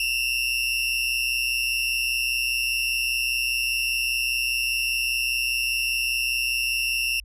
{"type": "tone pair together", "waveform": "35% pulse", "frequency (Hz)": [2669, 2794], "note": ["E7", "F7"], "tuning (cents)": [21, 0], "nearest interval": "minor second", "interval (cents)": 79, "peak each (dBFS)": [-23, -25], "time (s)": [0, 7.2], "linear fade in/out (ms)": 2, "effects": ["added 50 Hz sine -42 dBFS peak until 7.24 s", "resampled to 32000 Hz"]}